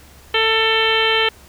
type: harmonic tone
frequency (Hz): 444.9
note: A4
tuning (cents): +19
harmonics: 1 / 2 / 3 / 4 / 5 / 6 / 7 / 8 / 9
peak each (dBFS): -20 / -24 / -24 / -22 / -23 / -23 / -19 / -31 / -30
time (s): 0.34-1.29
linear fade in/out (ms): 5
effects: added 69 Hz sine -46 dBFS peak until 1.48 s + pink hiss -46 dBFS RMS until 1.48 s